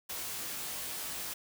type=noise with comb filter; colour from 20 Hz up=white; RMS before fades=-39 dBFS; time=0.09-1.34 s; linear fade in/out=10 ms; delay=20 ms; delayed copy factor=+0.65; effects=none